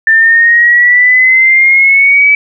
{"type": "exponential sweep", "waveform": "sine", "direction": "up", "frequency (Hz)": [1779, 2300], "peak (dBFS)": -3, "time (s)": [0.07, 2.35], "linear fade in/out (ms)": 2, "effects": []}